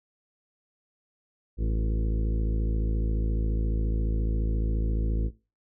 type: harmonic tone with a mistuned harmonic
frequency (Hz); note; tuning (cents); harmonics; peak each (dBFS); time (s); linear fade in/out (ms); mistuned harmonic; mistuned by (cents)
54.4; A1; -19; 1 / 2 / 3 / 4 / 5 / 6 / 7 / 8 / 9; -24 / -33 / -39 / -38 / -43 / -40 / -47 / -45 / -47; 1.57-5.31; 50; 6; +31
effects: noise-tail reverb RT60 0.3 s tail -20 dB re dry